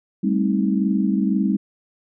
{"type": "chord", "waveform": "sine", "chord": "A half-diminished seventh", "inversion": "third", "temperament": "just", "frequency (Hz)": [198, 220, 264, 316.8], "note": ["G3", "A3", "C4", "Eb4"], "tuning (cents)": [18, 0, 16, 31], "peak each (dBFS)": [-19, -25, -24, -25], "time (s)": [0.23, 1.57], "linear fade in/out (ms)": 10, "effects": []}